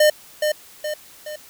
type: tone with echo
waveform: square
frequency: 606 Hz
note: D#5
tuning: 46 cents flat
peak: -12 dBFS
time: 0-0.1 s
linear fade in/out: 5 ms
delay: 420 ms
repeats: 3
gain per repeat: -6 dB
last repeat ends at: 1.36 s
effects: white hiss -46 dBFS RMS until 1.49 s